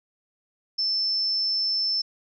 sine tone, 5300 Hz, E8, 9 cents sharp, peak -22 dBFS, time 0.78-2.02 s, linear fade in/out 10 ms, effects none

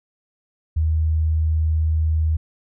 sine tone, 79 Hz, D#2, 27 cents sharp, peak -16 dBFS, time 0.76-2.37 s, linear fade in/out 10 ms, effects none

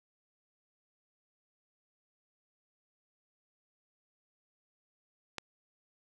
click, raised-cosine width 0.2 ms, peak -19 dBFS, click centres 5.383 s, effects none

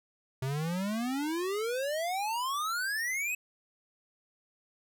square exponential sweep, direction up, 128.1 to 2592 Hz, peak -31 dBFS, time 0.42-3.35 s, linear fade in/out 5 ms, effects none

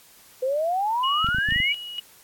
sine exponential sweep, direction up, 500 to 2335 Hz, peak -21 dBFS, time 0.42-1.73 s, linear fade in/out 10 ms
sine tone with tremolo, 2906 Hz, F#7, 32 cents flat, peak -24 dBFS, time 1.03-2 s, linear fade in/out 10 ms, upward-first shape square, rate 2.1 Hz, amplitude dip 65%
clicks, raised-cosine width 5 ms, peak -19 dBFS, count 8, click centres 1.245 / 1.288 / 1.347 / 1.385 / 1.488 / 1.523 / 1.561 / 1.602 s
effects white hiss -52 dBFS RMS until 2.23 s + AAC 64 kbps

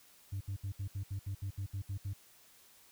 sine tone bursts, 98 Hz, G2, in tune, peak -33 dBFS, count 12, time 0.32-2.135 s, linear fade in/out 10 ms, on 88 ms, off 69 ms, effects tanh soft clip ceiling -34 dBFS + white hiss -62 dBFS RMS until 2.91 s

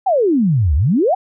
sine exponential two-way sweep, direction down then up, 815 to 66.4 to 815 Hz, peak -11 dBFS, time 0.06-1.15 s, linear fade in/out 10 ms, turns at 0.75 s, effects none

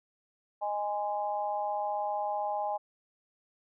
harmonic tone, 206.5 Hz, G#3, 10 cents flat, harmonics 3 / 4 / 5, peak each -35 / -31 / -41 dBFS, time 0.61-2.78 s, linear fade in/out 20 ms, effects none

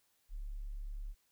sine tone, 35.57 Hz, C#1, 45 cents sharp, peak -39 dBFS, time 0.29-1.15 s, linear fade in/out 50 ms, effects white hiss -75 dBFS RMS until 1.31 s

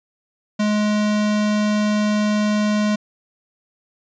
square tone, 210.3 Hz, G#3, 22 cents sharp, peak -17 dBFS, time 0.59-2.96 s, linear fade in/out 10 ms, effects resampled to 16000 Hz

